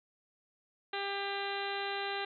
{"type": "harmonic tone", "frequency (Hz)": 398.1, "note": "G4", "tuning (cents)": 27, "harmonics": [1, 2, 3, 4, 5, 6, 7, 8, 9, 10], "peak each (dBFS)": [-40, -39, -45, -42, -44, -47, -45, -48, -48, -45], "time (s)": [0.93, 2.25], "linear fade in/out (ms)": 5, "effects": []}